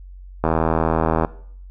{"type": "click train", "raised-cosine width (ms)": 1, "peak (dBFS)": -4, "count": 66, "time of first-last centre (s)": [0.44, 1.248], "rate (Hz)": 80.4, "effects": ["noise-tail reverb RT60 0.6 s tail -18 dB re dry", "added 46 Hz sine -36 dBFS peak until 1.7 s"]}